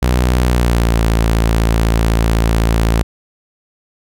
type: tone with pitch glide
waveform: sawtooth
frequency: 61.74 to 55.97 Hz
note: B1 to A1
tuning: 0 to +30 cents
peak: -7 dBFS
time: 0.02-3.03 s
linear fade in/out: 10 ms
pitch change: -170 cents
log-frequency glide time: 0.43-1.02 s
effects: none